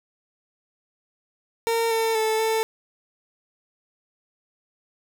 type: tone with pitch steps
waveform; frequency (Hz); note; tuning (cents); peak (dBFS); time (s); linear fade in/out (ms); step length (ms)
30% pulse; 458.6 / 450.6 / 438.9 / 444.3; A#4 / A4 / A4 / A4; -28 / +41 / -4 / +17; -18; 1.67-2.63; 0; 240
effects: none